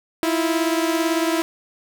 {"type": "beating tone pair", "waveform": "sawtooth", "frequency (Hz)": [324.7, 342.7], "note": ["E4", "F4"], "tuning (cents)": [-26, -33], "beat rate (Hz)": 18, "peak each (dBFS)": [-16, -20], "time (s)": [0.23, 1.42], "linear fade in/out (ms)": 0, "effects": []}